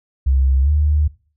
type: tone with pitch glide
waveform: sine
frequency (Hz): 66.6 to 74.76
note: C2 to D2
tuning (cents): +31 to +31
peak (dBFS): -12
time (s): 0.26-1.08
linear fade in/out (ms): 10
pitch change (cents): +200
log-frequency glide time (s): 0.62-0.7
effects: noise-tail reverb RT60 0.4 s tail -20 dB re dry